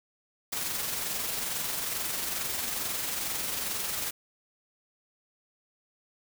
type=noise with amplitude modulation; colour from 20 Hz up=white; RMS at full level=-31 dBFS; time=0.52-4.11 s; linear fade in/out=10 ms; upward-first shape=sine; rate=22.3 Hz; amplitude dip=35%; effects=none